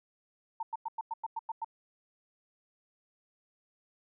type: tone bursts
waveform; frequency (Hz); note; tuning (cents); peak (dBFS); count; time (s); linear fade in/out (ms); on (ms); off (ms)
sine; 904; A5; +47; -32; 9; 0.6-1.646; 5; 30; 97
effects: none